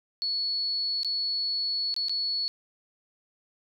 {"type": "tone with dropouts", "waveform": "sine", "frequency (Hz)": 4400, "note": "C#8", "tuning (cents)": -14, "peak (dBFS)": -26, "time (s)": [0.22, 2.48], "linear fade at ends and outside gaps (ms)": 0, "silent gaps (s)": [[1.032, 1.047], [1.941, 1.964], [2.084, 2.095]], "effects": []}